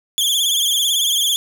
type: tone with vibrato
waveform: sawtooth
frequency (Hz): 3322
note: G#7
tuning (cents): 0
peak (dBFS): -12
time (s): 0.18-1.36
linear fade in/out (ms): 0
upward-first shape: triangle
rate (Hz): 18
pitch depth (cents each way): 110
effects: none